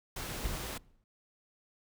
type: noise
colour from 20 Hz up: pink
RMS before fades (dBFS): -40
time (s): 0.16-0.78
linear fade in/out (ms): 5
type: noise with exponential decay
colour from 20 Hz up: brown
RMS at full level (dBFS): -33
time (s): 0.44-1.04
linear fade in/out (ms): 1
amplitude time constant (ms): 130
effects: none